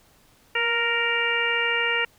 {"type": "harmonic tone with a mistuned harmonic", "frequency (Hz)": 466.2, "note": "A#4", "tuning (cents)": 0, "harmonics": [1, 2, 3, 4, 5, 6], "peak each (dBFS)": [-30, -32, -29, -26, -27, -27], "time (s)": [0.55, 2.05], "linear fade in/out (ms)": 5, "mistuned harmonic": 1, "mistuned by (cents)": 21, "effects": ["pink hiss -58 dBFS RMS until 2.18 s"]}